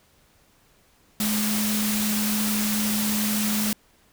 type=tone in noise; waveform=sine; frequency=211.6 Hz; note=G#3; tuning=33 cents sharp; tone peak=-24 dBFS; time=1.2-3.73 s; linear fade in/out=2 ms; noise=white; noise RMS=-27 dBFS; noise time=1.2-3.73 s; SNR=0 dB; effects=pink hiss -60 dBFS RMS until 4.12 s